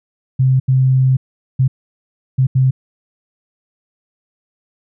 sine tone bursts at uneven times, 130.81 Hz, C3, in tune, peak -9 dBFS, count 5, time 0.39-0.6 / 0.68-1.17 / 1.59-1.68 / 2.38-2.47 / 2.55-2.71 s, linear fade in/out 10 ms, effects none

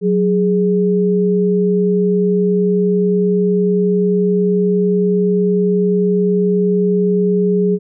sine tone pair together, 184.2 / 415.3 Hz, F#3 / G#4, -7 / 0 cents, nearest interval octave + major second, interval 1407 cents, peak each -14 dBFS, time 0.01-7.79 s, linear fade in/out 50 ms, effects none

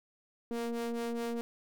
square ring-modulated tone, 116.54 Hz, A#2, in tune, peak -31 dBFS, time 0.51-1.41 s, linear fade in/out 0 ms, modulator 352 Hz, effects none

